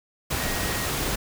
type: tone in noise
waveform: sine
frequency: 1885 Hz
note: A#6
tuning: 19 cents sharp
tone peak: -35 dBFS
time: 0.4-0.87 s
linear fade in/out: 10 ms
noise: pink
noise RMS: -27 dBFS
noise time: 0.3-1.16 s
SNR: -11 dB
effects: none